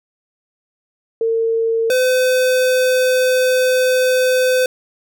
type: tone pair in turn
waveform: sine / square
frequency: 453.9 / 509.5 Hz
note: A#4 / C5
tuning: -46 / -46 cents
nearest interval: major second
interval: 200 cents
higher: second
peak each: -14 / -13 dBFS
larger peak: second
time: 1.21-1.9 / 1.9-4.66 s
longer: second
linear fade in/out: 2 ms
effects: none